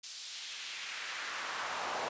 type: noise with high-pass filter sweep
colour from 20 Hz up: brown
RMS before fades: -40 dBFS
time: 0.03-2.09 s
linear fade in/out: 10 ms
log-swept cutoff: 5100 to 720 Hz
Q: 1.4
effects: resampled to 16000 Hz